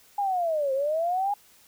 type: linear two-way sweep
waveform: sine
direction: down then up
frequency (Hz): 827 to 523.3 to 827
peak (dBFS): -23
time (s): 0.18-1.34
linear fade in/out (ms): 5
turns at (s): 0.73
effects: white hiss -57 dBFS RMS until 1.67 s